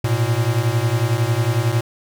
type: beating tone pair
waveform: square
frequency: 110.9 / 121.9 Hz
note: A2 / B2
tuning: +14 / -22 cents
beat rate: 11 Hz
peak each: -20 dBFS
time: 0.04-1.81 s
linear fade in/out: 5 ms
effects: none